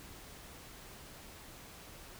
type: silence
effects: pink hiss -52 dBFS RMS until 2.19 s